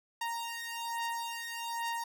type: beating tone pair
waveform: sawtooth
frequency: 929 / 930.2 Hz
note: A#5 / A#5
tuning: -6 / -4 cents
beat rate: 1.2 Hz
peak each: -35 / -34 dBFS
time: 0.21-2.04 s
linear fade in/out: 5 ms
effects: none